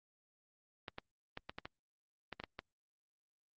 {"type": "clicks", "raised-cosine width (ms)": 0.3, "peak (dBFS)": -26, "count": 10, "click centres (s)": [0.882, 0.984, 1.374, 1.495, 1.585, 1.655, 2.327, 2.4, 2.438, 2.591], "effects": ["low-pass 5000 Hz 12 dB/octave", "Opus 32 kbps"]}